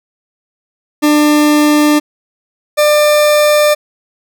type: tone pair in turn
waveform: 40% pulse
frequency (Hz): 298.4 / 596.8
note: D4 / D5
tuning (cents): +28 / +28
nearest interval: octave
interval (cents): 1200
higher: second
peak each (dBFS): -6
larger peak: neither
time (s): 1.02-2 / 2.77-3.75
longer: neither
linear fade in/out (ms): 20
effects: none